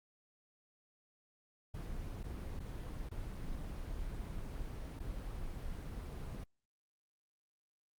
brown noise with dropouts, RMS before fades -42 dBFS, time 1.74-6.44 s, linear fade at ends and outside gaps 5 ms, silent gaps 2.232-2.238 / 2.594-2.601 / 3.09-3.113 / 4.993-5 s, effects Opus 24 kbps

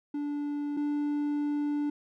triangle tone pair in turn, 290.9 / 292.8 Hz, D4 / D4, -16 / -5 cents, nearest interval unison, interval 11 cents, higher second, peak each -28 / -25 dBFS, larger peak second, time 0.14-0.77 / 0.77-1.9 s, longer second, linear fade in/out 5 ms, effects none

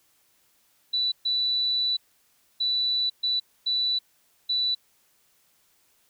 sine tone bursts at uneven times, 3964 Hz, B7, 6 cents sharp, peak -22 dBFS, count 6, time 0.93-1.12 / 1.25-1.97 / 2.6-3.1 / 3.23-3.4 / 3.66-3.99 / 4.49-4.75 s, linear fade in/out 10 ms, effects white hiss -65 dBFS RMS until 6.09 s

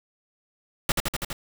pink noise with echo, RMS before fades -22 dBFS, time 0.89-0.92 s, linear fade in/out 2 ms, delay 82 ms, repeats 5, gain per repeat -2 dB, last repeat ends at 1.33 s, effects none

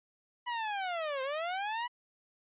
sawtooth linear two-way sweep, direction down then up, 987.8 to 517 to 987.8 Hz, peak -29 dBFS, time 0.46-1.88 s, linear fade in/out 20 ms, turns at 1.22 s, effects resampled to 8000 Hz

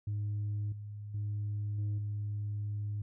sine tone with level steps, 103.83 Hz, G#2, in tune, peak -30 / -40 / -31 / -28 / -32 dBFS, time 0.07-3.02 s, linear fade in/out 5 ms, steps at 0.72 / 1.14 / 1.78 / 1.98 s, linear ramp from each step 5 ms, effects tanh soft clip ceiling -30 dBFS

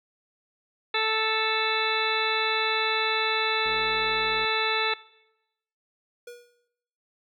harmonic tone, 440 Hz, A4, in tune, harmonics 1 / 2 / 3 / 4 / 5 / 6 / 8 / 9, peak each -31 / -31 / -31 / -31 / -31 / -31 / -31 / -31 dBFS, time 0.94-4.94 s, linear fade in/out 5 ms
click train, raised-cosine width 2 ms, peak -33 dBFS, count 77, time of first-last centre 3.66-4.447 s, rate 96.6 Hz
square tone with exponential decay, 482 Hz, B4, 42 cents flat, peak -38 dBFS, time 6.27-6.68 s, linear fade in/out 5 ms, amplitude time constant 87 ms
effects noise-tail reverb RT60 0.9 s tail -21 dB re dry

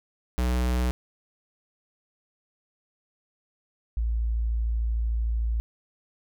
square / sine tone pair in turn, 61.74 / 56.64 Hz, B1 / A#1, 0 / -49 cents, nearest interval minor second, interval 149 cents, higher first, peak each -23 dBFS, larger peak neither, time 0.38-0.91 / 3.97-5.6 s, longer second, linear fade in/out 0 ms, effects none

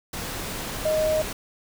sine tone in noise, 622.3 Hz, D#5, in tune, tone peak -20 dBFS, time 0.85-1.22 s, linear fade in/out 5 ms, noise pink, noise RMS -32 dBFS, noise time 0.13-1.33 s, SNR +9 dB, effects none

